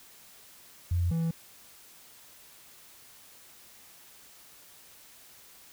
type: tone pair in turn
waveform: sine / triangle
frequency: 87.31 / 164.82 Hz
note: F2 / E3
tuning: 0 / 0 cents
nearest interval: major seventh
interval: 1100 cents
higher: second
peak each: -24 dBFS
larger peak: neither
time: 0.91-1.11 / 1.11-1.31 s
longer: neither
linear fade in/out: 5 ms
effects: white hiss -54 dBFS RMS until 5.72 s